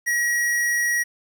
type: tone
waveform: square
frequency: 1908 Hz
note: A#6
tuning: 40 cents sharp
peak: -20 dBFS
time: 0.06-1.04 s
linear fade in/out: 20 ms
effects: 9-bit